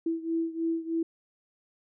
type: beating tone pair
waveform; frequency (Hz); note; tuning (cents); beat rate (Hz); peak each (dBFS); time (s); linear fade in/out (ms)
sine; 328.2 / 331.4; E4 / E4; -8 / +9; 3.2; -29 / -32; 0.06-1.03; 5
effects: none